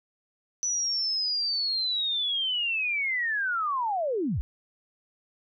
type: linear sweep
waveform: sine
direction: down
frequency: 5970 to 44.76 Hz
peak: -25 dBFS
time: 0.63-4.41 s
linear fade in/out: 0 ms
effects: none